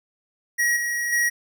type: tone with level steps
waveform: square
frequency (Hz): 1903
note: A#6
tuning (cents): +35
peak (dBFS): -19 / -24 / -19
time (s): 0.58-1.3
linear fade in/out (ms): 20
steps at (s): 0.76 / 1.12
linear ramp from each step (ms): 10
effects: none